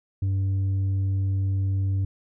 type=tone with tanh clipping; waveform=triangle; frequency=96.8 Hz; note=G2; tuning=21 cents flat; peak=-22 dBFS; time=0.22-2.05 s; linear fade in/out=5 ms; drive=8 dB; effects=none